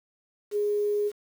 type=tone with quantisation; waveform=sine; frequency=414.1 Hz; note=G#4; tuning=5 cents flat; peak=-23 dBFS; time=0.51-1.12 s; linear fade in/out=50 ms; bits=8; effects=none